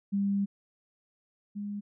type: tone pair in turn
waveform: sine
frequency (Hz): 199.4 / 204.5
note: G3 / G#3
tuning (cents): +30 / -26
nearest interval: unison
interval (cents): 44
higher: second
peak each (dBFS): -25 / -33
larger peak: first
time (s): 0.12-0.46 / 1.55-1.81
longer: first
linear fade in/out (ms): 20
effects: none